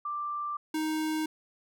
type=tone pair in turn; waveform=sine / square; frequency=1179 / 312.3 Hz; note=D6 / D#4; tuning=+6 / +7 cents; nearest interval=octave + major seventh; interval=2299 cents; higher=first; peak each=-31 / -29 dBFS; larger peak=second; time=0.05-0.57 / 0.74-1.26 s; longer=neither; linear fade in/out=5 ms; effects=none